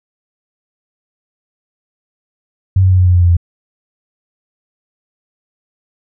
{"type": "tone with pitch steps", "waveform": "sine", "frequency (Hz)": [94.9, 93.59, 92.3, 91.03, 89.78, 88.54, 87.33, 86.12], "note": ["F#2", "F#2", "F#2", "F#2", "F2", "F2", "F2", "F2"], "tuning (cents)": [44, 20, -4, -28, 48, 24, 0, -24], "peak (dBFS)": -6, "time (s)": [2.76, 3.368], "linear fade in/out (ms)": 5, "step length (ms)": 76, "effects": []}